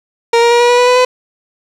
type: tone with pitch steps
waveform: 30% pulse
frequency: 466.2 / 471.3 / 476.5 / 481.8 / 487.1 / 492.5 / 497.9 / 503.4 Hz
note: A#4 / A#4 / A#4 / B4 / B4 / B4 / B4 / B4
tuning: 0 / +19 / +38 / -43 / -24 / -5 / +14 / +33 cents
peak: -4 dBFS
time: 0.33-1.05 s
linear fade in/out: 5 ms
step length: 90 ms
effects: low-pass 6000 Hz 12 dB/octave + 7-bit

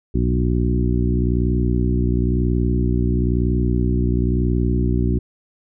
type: harmonic tone with a mistuned harmonic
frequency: 61 Hz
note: B1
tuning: 21 cents flat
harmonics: 1 / 2 / 3 / 4 / 5 / 6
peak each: -19 / -22 / -24 / -25 / -26 / -27 dBFS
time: 0.14-5.19 s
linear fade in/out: 10 ms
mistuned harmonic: 1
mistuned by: +69 cents
effects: none

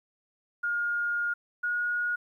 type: tone pair in turn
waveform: sine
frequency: 1421 / 1444.2 Hz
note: F6 / F#6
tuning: +30 / -42 cents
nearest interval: unison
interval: 28 cents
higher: second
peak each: -26 dBFS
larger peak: neither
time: 0.63-1.34 / 1.63-2.16 s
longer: first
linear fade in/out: 10 ms
effects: 11-bit

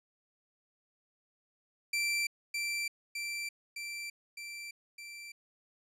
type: tone with echo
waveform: sawtooth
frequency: 2346 Hz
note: D7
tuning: 2 cents flat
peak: -26 dBFS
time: 1.93-2.27 s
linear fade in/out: 5 ms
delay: 610 ms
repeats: 5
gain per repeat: -3 dB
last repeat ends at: 5.32 s
effects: low-pass 11000 Hz 12 dB/octave

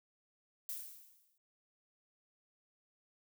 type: noise with exponential decay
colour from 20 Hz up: violet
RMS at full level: -40 dBFS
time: 0.69-1.38 s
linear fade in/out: 2 ms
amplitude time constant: 150 ms
effects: none

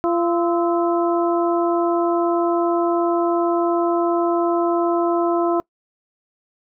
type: harmonic tone with a mistuned harmonic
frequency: 342.7 Hz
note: F4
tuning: 33 cents flat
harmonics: 1 / 2 / 3 / 4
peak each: -18 / -22 / -26 / -28 dBFS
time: 0.04-5.6 s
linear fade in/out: 0 ms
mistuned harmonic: 4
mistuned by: -85 cents
effects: noise-tail reverb RT60 0.1 s tail -25 dB re dry

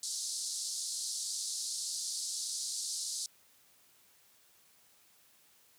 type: band-pass noise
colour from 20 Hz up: pink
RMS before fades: -38 dBFS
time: 0.03-3.26 s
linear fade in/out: 2 ms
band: 4200 to 10000 Hz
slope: 48 dB/octave
effects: white hiss -65 dBFS RMS until 5.78 s + high-pass 60 Hz 12 dB/octave

